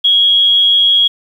sine tone with amplitude modulation, 3302 Hz, G#7, 11 cents flat, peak -5 dBFS, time 0.04-1.08 s, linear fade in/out 10 ms, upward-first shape sine, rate 190 Hz, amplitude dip 40%, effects 7-bit

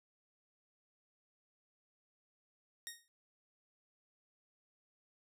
10% pulse tone with exponential decay, 1863 Hz, A#6, 2 cents flat, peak -31 dBFS, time 2.87-3.08 s, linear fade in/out 0 ms, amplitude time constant 44 ms, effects none

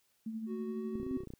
sine tone with tremolo, 222.1 Hz, A3, 16 cents sharp, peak -35 dBFS, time 0.26-1.02 s, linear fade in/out 5 ms, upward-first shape sine, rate 12 Hz, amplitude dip 45%
triangle tone with pitch glide, 370 to 373.9 Hz, F#4 to F#4, 0 to +18 cents, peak -38 dBFS, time 0.46-1.26 s, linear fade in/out 50 ms, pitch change +18 cents, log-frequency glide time 0.66-0.82 s
sine tone with exponential growth, 261.6 Hz, C4, in tune, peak -29 dBFS, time 0.82-1.17 s, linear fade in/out 5 ms, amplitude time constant 74 ms
clicks, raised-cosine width 3 ms, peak -32 dBFS, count 11, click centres 0.955 / 1 / 1.031 / 1.066 / 1.112 / 1.173 / 1.205 / 1.235 / 1.273 / 1.304 / 1.337 s
effects white hiss -74 dBFS RMS until 1.39 s

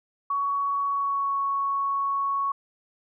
sine tone with pitch glide, 1121 to 1109.4 Hz, C#6 to C#6, +19 to +1 cents, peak -23 dBFS, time 0.3-2.52 s, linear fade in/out 5 ms, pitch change -18 cents, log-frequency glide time 0.9-1.37 s, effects none

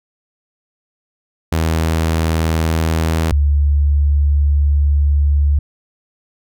sawtooth / sine tone pair in turn, 80.8 / 72.1 Hz, E2 / D2, -34 / -31 cents, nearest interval major second, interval 197 cents, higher first, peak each -10 dBFS, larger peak neither, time 1.52-3.32 / 3.32-5.59 s, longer second, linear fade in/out 5 ms, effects none

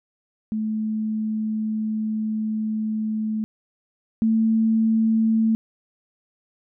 sine tone pair in turn, 217.1 / 222.6 Hz, A3 / A3, -23 / +20 cents, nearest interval unison, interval 43 cents, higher second, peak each -22 / -16 dBFS, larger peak second, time 0.52-3.44 / 4.22-5.55 s, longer first, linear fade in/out 0 ms, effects none

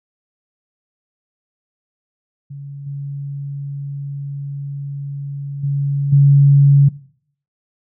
sine tone with level steps, 140.7 Hz, C#3, 26 cents sharp, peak -28 / -23 / -15 / -6 dBFS, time 2.5-6.89 s, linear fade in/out 10 ms, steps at 2.86 / 5.63 / 6.12 s, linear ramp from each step 10 ms, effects noise-tail reverb RT60 0.6 s tail -20 dB re dry

